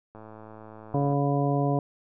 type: click train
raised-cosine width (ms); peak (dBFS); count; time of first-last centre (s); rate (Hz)
1; -31; 108; 0.15-1.132; 109
type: harmonic tone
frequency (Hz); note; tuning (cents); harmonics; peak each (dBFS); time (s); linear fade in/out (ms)
141.6; C#3; +37; 1 / 2 / 3 / 4 / 5 / 7; -25 / -28 / -31 / -32 / -30 / -36; 0.94-1.79; 2
effects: none